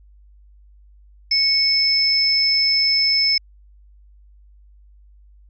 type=tone pair together; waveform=sine; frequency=2205 / 5244 Hz; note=C#7 / E8; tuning=-10 / -10 cents; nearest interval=octave + minor third; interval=1500 cents; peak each=-23 / -15 dBFS; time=1.31-3.38 s; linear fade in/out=5 ms; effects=added 50 Hz sine -46 dBFS peak until 5.49 s